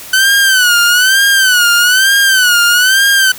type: tone with vibrato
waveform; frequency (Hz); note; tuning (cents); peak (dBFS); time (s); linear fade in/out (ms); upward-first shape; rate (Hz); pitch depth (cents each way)
sawtooth; 1507; F#6; +31; -3; 0.13-3.32; 5; sine; 1.1; 120
effects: white hiss -30 dBFS RMS until 3.38 s